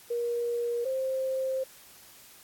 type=tone pair in turn; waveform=sine; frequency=474.8 / 526.2 Hz; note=A#4 / C5; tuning=+32 / +10 cents; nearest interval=major second; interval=178 cents; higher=second; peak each=-27 dBFS; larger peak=neither; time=0.1-0.85 / 0.85-1.64 s; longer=second; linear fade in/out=10 ms; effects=white hiss -53 dBFS RMS until 2.43 s + AAC 64 kbps